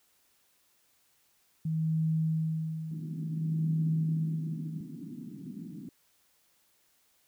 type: tone with tremolo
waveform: sine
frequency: 159.4 Hz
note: D#3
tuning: 42 cents sharp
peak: -25 dBFS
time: 1.65-4.81 s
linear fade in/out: 5 ms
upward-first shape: sine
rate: 0.56 Hz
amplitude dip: 70%
type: band-pass noise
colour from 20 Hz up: pink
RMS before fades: -43 dBFS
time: 2.91-5.89 s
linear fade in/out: 2 ms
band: 150 to 300 Hz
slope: 48 dB/octave
effects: white hiss -69 dBFS RMS until 7.27 s